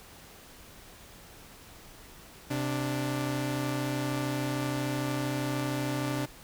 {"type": "tone pair together", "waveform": "sawtooth", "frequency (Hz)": [130.3, 293.7], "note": ["C3", "D4"], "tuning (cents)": [-7, 0], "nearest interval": "octave + major second", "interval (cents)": 1407, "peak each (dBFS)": -28, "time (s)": [2.5, 6.26], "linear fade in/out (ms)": 10, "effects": ["pink hiss -51 dBFS RMS until 6.43 s"]}